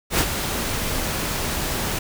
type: noise with ADSR envelope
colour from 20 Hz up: pink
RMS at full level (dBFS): -17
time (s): 0.1-1.99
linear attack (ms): 87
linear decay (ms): 59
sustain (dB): -8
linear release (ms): 6
effects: none